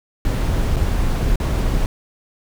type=noise with dropouts; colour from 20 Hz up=brown; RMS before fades=-18 dBFS; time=0.25-1.86 s; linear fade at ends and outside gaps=1 ms; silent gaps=0.761-0.766 / 1.358-1.4 s; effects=none